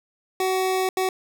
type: tone bursts at uneven times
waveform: 25% pulse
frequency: 375.4 Hz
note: F#4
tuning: 25 cents sharp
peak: -17 dBFS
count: 2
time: 0.4-0.89 / 0.97-1.09 s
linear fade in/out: 2 ms
effects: none